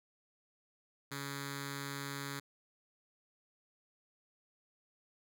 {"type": "tone with notch filter", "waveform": "5% pulse", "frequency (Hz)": 140, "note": "C#3", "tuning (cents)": 18, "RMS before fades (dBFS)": -42, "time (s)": [1.11, 2.4], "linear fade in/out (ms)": 10, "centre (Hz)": 670, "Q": 0.6, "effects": []}